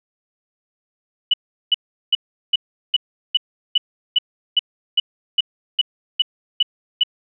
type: tone bursts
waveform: sine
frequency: 2960 Hz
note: F#7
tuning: in tune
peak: -11 dBFS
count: 15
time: 1.31-7.035 s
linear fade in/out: 5 ms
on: 27 ms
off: 380 ms
effects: none